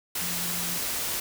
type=tone in noise; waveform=sine; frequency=174.61 Hz; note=F3; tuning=in tune; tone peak=-38 dBFS; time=0.21-0.78 s; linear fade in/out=5 ms; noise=white; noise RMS=-30 dBFS; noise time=0.15-1.2 s; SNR=-11 dB; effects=none